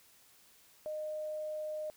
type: tone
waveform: sine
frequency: 614 Hz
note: D#5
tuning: 23 cents flat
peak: -36 dBFS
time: 0.86-1.9 s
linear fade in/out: 0 ms
effects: white hiss -63 dBFS RMS until 1.96 s